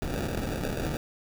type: noise with sample-and-hold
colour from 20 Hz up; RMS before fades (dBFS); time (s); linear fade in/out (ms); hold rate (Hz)
pink; -31; 0.02-0.97; 0; 1050
effects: none